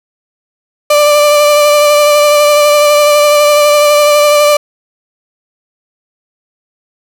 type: tone with vibrato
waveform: 35% pulse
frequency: 590 Hz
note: D5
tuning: 8 cents sharp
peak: -3 dBFS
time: 0.9-4.57 s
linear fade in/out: 5 ms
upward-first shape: triangle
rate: 12 Hz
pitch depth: 22 cents each way
effects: none